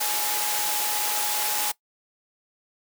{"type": "tone in noise", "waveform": "sine", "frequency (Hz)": 841, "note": "G#5", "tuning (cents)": 22, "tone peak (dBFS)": -32, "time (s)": [0, 1.72], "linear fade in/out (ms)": 10, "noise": "white", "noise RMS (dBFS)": -26, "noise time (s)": [0, 1.72], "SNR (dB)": -9, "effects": ["noise-tail reverb RT60 0.1 s tail -20 dB re dry", "high-pass 400 Hz 12 dB/octave"]}